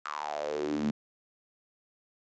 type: tone with high-pass filter sweep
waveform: sawtooth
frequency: 74.7 Hz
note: D2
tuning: 30 cents sharp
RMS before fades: -33 dBFS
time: 0.05-0.91 s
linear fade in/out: 5 ms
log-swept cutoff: 1300 to 200 Hz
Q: 6.7
effects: resampled to 16000 Hz